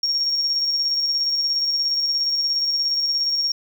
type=tone with tremolo; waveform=triangle; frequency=5550 Hz; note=F8; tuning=12 cents flat; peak=-14 dBFS; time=0.03-3.52 s; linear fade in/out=5 ms; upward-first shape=square; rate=17 Hz; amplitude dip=40%; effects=tanh soft clip ceiling -16 dBFS + 9-bit